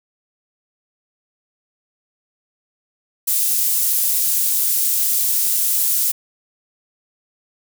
pink high-pass noise, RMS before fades -18 dBFS, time 3.27-6.12 s, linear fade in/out 10 ms, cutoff 11000 Hz, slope 12 dB/octave, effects none

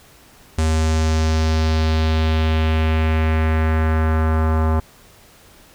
square tone with low-pass filter sweep, 79.3 Hz, D#2, 33 cents sharp, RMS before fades -17 dBFS, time 0.58-4.8 s, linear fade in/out 5 ms, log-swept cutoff 8200 to 1100 Hz, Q 1.9, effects pink hiss -48 dBFS RMS until 5.74 s

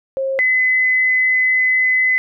sine tone pair in turn, 536 / 2024 Hz, C5 / B6, +42 / +42 cents, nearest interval octave + major seventh, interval 2300 cents, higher second, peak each -17 / -12 dBFS, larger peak second, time 0.17-0.39 / 0.39-2.18 s, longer second, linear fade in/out 0 ms, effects none

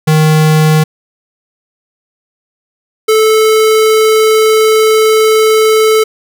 square tone pair in turn, 155.56 / 436.6 Hz, D#3 / A4, 0 / -13 cents, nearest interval octave + tritone, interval 1787 cents, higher second, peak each -6 dBFS, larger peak neither, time 0.07-0.84 / 3.08-6.04 s, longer second, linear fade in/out 10 ms, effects none

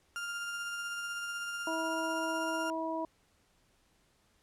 35% pulse tone with tremolo, 1400 Hz, F6, 4 cents sharp, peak -33 dBFS, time 0.16-2.7 s, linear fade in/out 0 ms, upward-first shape triangle, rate 16 Hz, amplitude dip 30%
harmonic tone, 323.5 Hz, E4, 32 cents flat, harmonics 1 / 2 / 3, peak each -37 / -37 / -37 dBFS, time 1.67-3.05 s, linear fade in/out 2 ms
effects pink hiss -70 dBFS RMS until 4.42 s + low-pass 11000 Hz 12 dB/octave

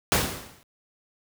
pink noise with exponential decay, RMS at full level -18 dBFS, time 0.12-0.63 s, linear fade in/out 0 ms, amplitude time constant 110 ms, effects high-pass 60 Hz 12 dB/octave

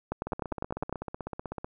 two click trains, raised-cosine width 1 ms, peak -21 / -16 dBFS, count 23 / 9, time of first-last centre 0.27-1.645 / 0.12-0.926 s, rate 16 / 9.92 Hz, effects none

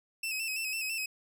sawtooth tone with vibrato, 2606 Hz, E7, 20 cents flat, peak -29 dBFS, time 0.23-1.06 s, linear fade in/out 5 ms, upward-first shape square, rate 6 Hz, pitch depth 44 cents each way, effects none

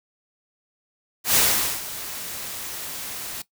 white noise with ADSR envelope, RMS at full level -17 dBFS, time 1.24-3.42 s, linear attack 110 ms, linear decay 450 ms, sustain -16 dB, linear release 4 ms, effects noise-tail reverb RT60 0.1 s tail -17 dB re dry

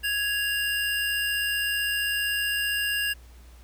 square tone pair together, 1661.3 / 2794 Hz, G#6 / F7, 0 / 0 cents, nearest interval major sixth, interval 900 cents, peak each -28 dBFS, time 0.03-3.14 s, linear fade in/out 20 ms, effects added 60 Hz sine -46 dBFS peak until 3.63 s + pink hiss -57 dBFS RMS until 3.63 s

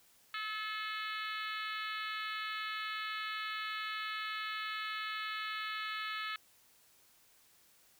harmonic tone, 431.7 Hz, A4, 33 cents flat, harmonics 3 / 4 / 5 / 6 / 7 / 8 / 9 / 10, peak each -41 / -43 / -45 / -47 / -48 / -49 / -50 / -51 dBFS, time 0.34-6.36 s, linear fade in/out 2 ms, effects white hiss -66 dBFS RMS until 7.99 s

